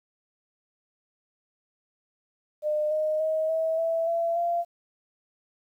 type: tone with pitch steps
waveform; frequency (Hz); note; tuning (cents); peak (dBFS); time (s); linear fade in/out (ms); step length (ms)
sine; 605 / 618.1 / 631.4 / 645.1 / 659 / 673.2 / 687.8; D#5 / D#5 / D#5 / E5 / E5 / E5 / F5; -49 / -12 / +25 / -38 / -1 / +36 / -27; -23; 2.62-4.65; 50; 290
effects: 10-bit